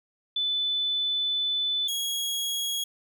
sine / sawtooth tone pair in turn, 3500 / 3313 Hz, A7 / G#7, -10 / -5 cents, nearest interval minor second, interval 95 cents, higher first, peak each -24 dBFS, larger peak neither, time 0.36-1.88 / 1.88-2.84 s, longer first, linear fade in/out 5 ms, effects none

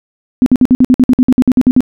sine tone bursts, 253.1 Hz, B3, 43 cents sharp, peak -3 dBFS, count 15, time 0.42-1.806 s, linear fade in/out 0 ms, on 42 ms, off 54 ms, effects none

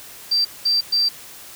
sine tone bursts at uneven times, 4690 Hz, D8, 3 cents flat, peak -15 dBFS, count 3, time 0.31-0.45 / 0.65-0.81 / 0.92-1.09 s, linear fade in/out 10 ms, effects white hiss -40 dBFS RMS until 1.55 s

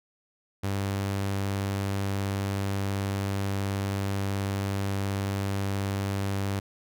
sawtooth tone, 98.6 Hz, G2, 11 cents sharp, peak -23 dBFS, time 0.63-6.6 s, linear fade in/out 10 ms, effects none

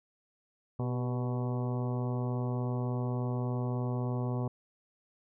harmonic tone with a mistuned harmonic, 123.47 Hz, B2, in tune, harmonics 1 / 2 / 3 / 4 / 5 / 6 / 7 / 8 / 9, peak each -31 / -37 / -41 / -43 / -45 / -47 / -48 / -49 / -50 dBFS, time 0.79-4.48 s, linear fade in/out 5 ms, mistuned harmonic 3, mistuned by +46 cents, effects none

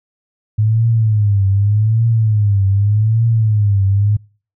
sine tone with vibrato, 105.9 Hz, G#2, 34 cents sharp, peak -10 dBFS, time 0.58-4.17 s, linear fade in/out 10 ms, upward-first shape triangle, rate 0.84 Hz, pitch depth 160 cents each way, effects noise-tail reverb RT60 0.4 s tail -26 dB re dry

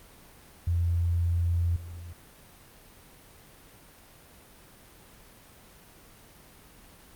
sine tone with level steps, 85.7 Hz, F2, 32 cents flat, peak -23 / -38 dBFS, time 0.67-2.13 s, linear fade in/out 5 ms, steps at 1.76 s, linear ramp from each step 2 ms, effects pink hiss -53 dBFS RMS until 7.15 s + Opus 32 kbps

